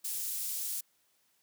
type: high-pass noise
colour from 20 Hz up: pink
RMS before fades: -36 dBFS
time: 0.04-0.81 s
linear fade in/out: 10 ms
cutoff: 8800 Hz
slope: 12 dB/octave
effects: white hiss -72 dBFS RMS until 1.42 s + high-pass 100 Hz 12 dB/octave